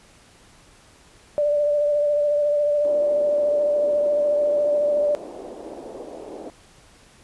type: tone with vibrato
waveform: sine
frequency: 587.3 Hz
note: D5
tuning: in tune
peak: -17 dBFS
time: 1.38-5.15 s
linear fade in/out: 0 ms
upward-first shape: triangle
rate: 14 Hz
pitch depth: 28 cents each way
type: band-pass noise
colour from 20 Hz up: pink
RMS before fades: -37 dBFS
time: 2.85-6.5 s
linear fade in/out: 0 ms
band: 310 to 660 Hz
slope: 24 dB/octave
effects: pink hiss -52 dBFS RMS until 7.23 s + resampled to 24000 Hz